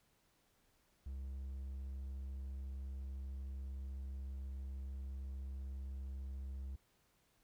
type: tone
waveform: triangle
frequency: 66.9 Hz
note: C2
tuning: 39 cents sharp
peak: -40 dBFS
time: 1.06-6.76 s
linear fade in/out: 5 ms
effects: pink hiss -75 dBFS RMS until 7.43 s